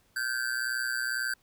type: tone with amplitude modulation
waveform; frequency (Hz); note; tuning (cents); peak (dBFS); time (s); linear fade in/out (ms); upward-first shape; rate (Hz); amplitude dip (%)
square; 1554; G6; -16; -26; 0.16-1.34; 5; sine; 122; 80
effects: pink hiss -67 dBFS RMS until 1.42 s